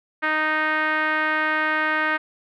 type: tone with low-pass filter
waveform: 5% pulse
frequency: 310 Hz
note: D#4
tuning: 6 cents flat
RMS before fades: -22 dBFS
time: 0.22-2.18 s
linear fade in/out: 20 ms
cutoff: 1700 Hz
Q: 2.8
effects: none